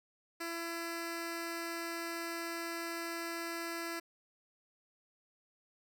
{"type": "tone with notch filter", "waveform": "10% pulse", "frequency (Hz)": 335.8, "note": "E4", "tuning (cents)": 32, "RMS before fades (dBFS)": -40, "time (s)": [0.4, 4], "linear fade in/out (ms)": 10, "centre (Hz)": 840, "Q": 1.6, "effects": []}